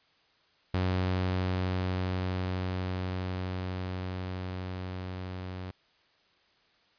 sawtooth tone with level ramp, 92.2 Hz, F#2, 6 cents flat, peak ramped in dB -22 to -33 dBFS, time 0.74-5.71 s, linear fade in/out 0 ms, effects white hiss -66 dBFS RMS until 6.98 s + resampled to 11025 Hz

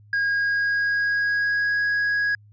triangle tone with pitch glide, 1633 to 1657.7 Hz, G#6 to G#6, -30 to -4 cents, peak -18 dBFS, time 0.13-2.35 s, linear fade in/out 2 ms, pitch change +26 cents, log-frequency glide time 0.25-1.81 s, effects added 104 Hz sine -48 dBFS peak until 2.52 s + resampled to 16000 Hz

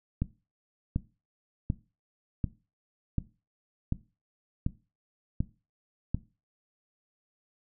click train, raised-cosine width 5 ms, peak -15 dBFS, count 9, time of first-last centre 0.22-6.146 s, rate 1.35 Hz, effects noise-tail reverb RT60 0.3 s tail -17 dB re dry

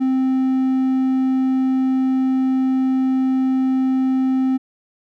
triangle tone, 261.6 Hz, C4, in tune, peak -13 dBFS, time 0-4.58 s, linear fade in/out 20 ms, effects none

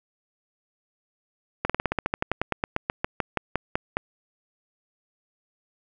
slowing click train, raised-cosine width 0.5 ms, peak -8 dBFS, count 22, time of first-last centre 1.65-3.969 s, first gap 46 ms, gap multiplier 1.08, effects none

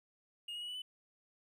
triangle tone with pitch steps, 2852 / 2888 / 2925 / 2963 / 3001 Hz, F7 / F#7 / F#7 / F#7 / F#7, +36 / -43 / -21 / +2 / +24 cents, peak -39 dBFS, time 0.48-0.82 s, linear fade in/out 5 ms, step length 68 ms, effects none

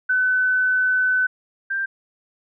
sine tone pair in turn, 1509 / 1579.4 Hz, F#6 / G6, +34 / +13 cents, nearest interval minor second, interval 79 cents, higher second, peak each -16 / -21 dBFS, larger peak first, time 0.09-1.27 / 1.7-1.86 s, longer first, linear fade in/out 10 ms, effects none

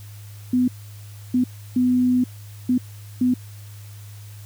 sine tone bursts at uneven times, 250 Hz, B3, 21 cents sharp, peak -15 dBFS, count 5, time 0.53-0.68 / 1.34-1.44 / 1.76-2.24 / 2.69-2.78 / 3.21-3.34 s, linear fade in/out 5 ms, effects added 103 Hz sine -37 dBFS peak until 4.45 s + white hiss -49 dBFS RMS until 4.45 s

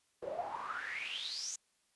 pink noise with band-pass filter sweep, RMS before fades -41 dBFS, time 0.22-1.56 s, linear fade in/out 5 ms, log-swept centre 490 to 6900 Hz, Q 9.4, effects white hiss -75 dBFS RMS until 1.95 s + resampled to 24000 Hz

